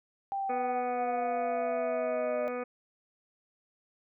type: linear sweep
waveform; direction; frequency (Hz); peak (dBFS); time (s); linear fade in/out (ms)
sine; down; 792 to 604; -30; 0.32-2.48; 0
type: harmonic tone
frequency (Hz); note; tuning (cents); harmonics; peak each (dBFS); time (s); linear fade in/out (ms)
247.2; B3; +2; 1 / 2 / 3 / 4 / 5 / 6 / 7 / 8 / 9 / 10; -40 / -34 / -43 / -52 / -42 / -50 / -52 / -57 / -48 / -51; 0.49-2.64; 10
effects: none